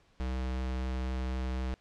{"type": "tone", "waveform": "square", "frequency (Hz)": 64, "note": "C2", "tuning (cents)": -38, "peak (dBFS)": -32, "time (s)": [0.2, 1.74], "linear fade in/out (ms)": 0, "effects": ["pink hiss -66 dBFS RMS until 1.8 s", "low-pass 5000 Hz 12 dB/octave"]}